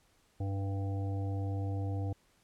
harmonic tone, 98.3 Hz, G2, 5 cents sharp, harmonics 1 / 3 / 5 / 7 / 8, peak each -32 / -42 / -46 / -49 / -50 dBFS, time 0.4-2.13 s, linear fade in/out 5 ms, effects pink hiss -69 dBFS RMS until 2.43 s + low-pass 12000 Hz 12 dB/octave

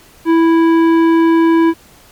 triangle tone with tanh clipping, 329.6 Hz, E4, in tune, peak -9 dBFS, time 0.25-1.74 s, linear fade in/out 50 ms, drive 17 dB, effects pink hiss -44 dBFS RMS until 2.11 s + MP3 96 kbps

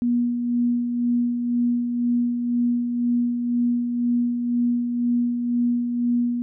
sine tone with tremolo, 240.7 Hz, B3, 44 cents flat, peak -17 dBFS, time 0.02-6.42 s, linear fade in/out 0 ms, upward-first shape sine, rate 2 Hz, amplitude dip 45%, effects none

